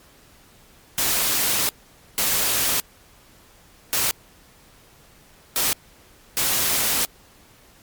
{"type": "noise bursts at uneven times", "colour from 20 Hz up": "white", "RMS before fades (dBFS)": -21, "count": 5, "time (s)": [[0.98, 1.69], [2.18, 2.8], [3.93, 4.11], [5.56, 5.73], [6.37, 7.05]], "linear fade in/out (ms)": 0, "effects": ["pink hiss -52 dBFS RMS until 7.82 s", "MP3 96 kbps"]}